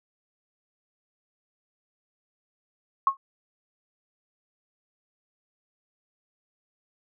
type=tone with exponential decay; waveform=sine; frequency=1087 Hz; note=C#6; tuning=34 cents flat; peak=-13 dBFS; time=3.07-3.17 s; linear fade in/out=2 ms; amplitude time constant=20 ms; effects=none